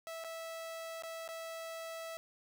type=tone with dropouts; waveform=sawtooth; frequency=655 Hz; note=E5; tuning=11 cents flat; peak=-38 dBFS; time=0.07-2.17 s; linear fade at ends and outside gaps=0 ms; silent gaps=0.239-0.246 / 1.023-1.035 / 1.278-1.288 s; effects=none